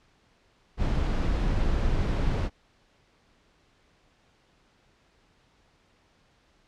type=noise; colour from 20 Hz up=brown; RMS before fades=-25 dBFS; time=0.77-2.5 s; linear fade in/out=50 ms; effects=pink hiss -64 dBFS RMS until 6.67 s + low-pass 5000 Hz 12 dB/octave